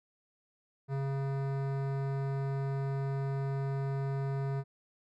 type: tone with hard clipping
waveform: sine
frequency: 137 Hz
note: C#3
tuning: 20 cents flat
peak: -33 dBFS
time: 0.88-4.64 s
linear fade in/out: 50 ms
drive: 17 dB
effects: none